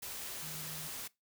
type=tone in noise; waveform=sine; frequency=155.8 Hz; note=D#3; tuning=3 cents sharp; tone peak=-48 dBFS; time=0.42-0.88 s; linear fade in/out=10 ms; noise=white; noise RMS=-43 dBFS; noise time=0.02-1.08 s; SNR=-8 dB; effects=noise-tail reverb RT60 0.2 s tail -21 dB re dry